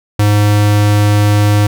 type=tone; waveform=square; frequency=103.83 Hz; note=G#2; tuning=in tune; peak=-8 dBFS; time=0.19-1.67 s; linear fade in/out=5 ms; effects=none